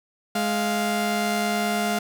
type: tone pair together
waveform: sawtooth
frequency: 209.5 / 698.5 Hz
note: G#3 / F5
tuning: +15 / 0 cents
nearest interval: octave + major sixth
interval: 2085 cents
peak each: -21 dBFS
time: 0.35-1.99 s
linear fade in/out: 5 ms
effects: none